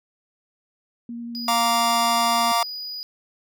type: tone with vibrato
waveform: sine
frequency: 235.4 Hz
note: A#3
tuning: 17 cents sharp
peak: -30 dBFS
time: 1.09-2.52 s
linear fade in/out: 2 ms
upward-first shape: sine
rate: 11 Hz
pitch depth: 9 cents each way
type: tone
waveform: triangle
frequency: 4928 Hz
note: D#8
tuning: 17 cents flat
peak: -29 dBFS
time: 1.35-3.03 s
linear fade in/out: 0 ms
type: chord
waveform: 45% pulse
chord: Bb major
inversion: second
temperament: just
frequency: 699.2 / 932.3 / 1165.4 Hz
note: F5 / Bb5 / D6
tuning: +2 / 0 / -14 cents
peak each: -23 dBFS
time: 1.48-2.63 s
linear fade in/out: 2 ms
effects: none